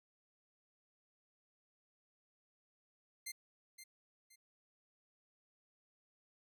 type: tone with echo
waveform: 10% pulse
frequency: 2093 Hz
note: C7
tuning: in tune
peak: -33 dBFS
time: 3.26-3.32 s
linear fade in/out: 10 ms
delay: 520 ms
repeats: 2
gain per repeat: -10 dB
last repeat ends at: 4.36 s
effects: none